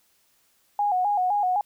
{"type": "tone with vibrato", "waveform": "sine", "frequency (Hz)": 776, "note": "G5", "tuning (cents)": -18, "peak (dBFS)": -20, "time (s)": [0.79, 1.61], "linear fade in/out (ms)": 2, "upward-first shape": "square", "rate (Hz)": 3.9, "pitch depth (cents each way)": 100, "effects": ["white hiss -65 dBFS RMS until 1.65 s"]}